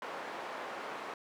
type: band-pass noise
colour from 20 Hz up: white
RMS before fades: -42 dBFS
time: 0.02-1.14 s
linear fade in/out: 2 ms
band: 380 to 1200 Hz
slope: 12 dB/octave
effects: none